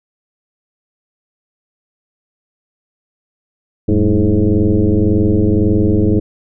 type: tone with frequency modulation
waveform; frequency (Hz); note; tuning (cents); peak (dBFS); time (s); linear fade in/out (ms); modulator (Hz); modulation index
sine; 113.9; A#2; -40; -9; 3.88-6.2; 10; 103; 3.1
effects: none